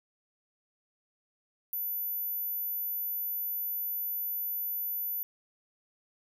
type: tone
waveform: sine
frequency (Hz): 14000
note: A9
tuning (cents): -10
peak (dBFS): -31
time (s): 1.73-5.23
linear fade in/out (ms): 0
effects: none